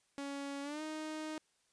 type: tone with pitch glide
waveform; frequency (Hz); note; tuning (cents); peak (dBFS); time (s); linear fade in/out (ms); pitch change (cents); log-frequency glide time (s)
sawtooth; 280 to 310.7; C#4 to D#4; +18 to -2; -36; 0.18-1.38; 0; +180; 0.62-0.82
effects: white hiss -75 dBFS RMS until 1.72 s + resampled to 22050 Hz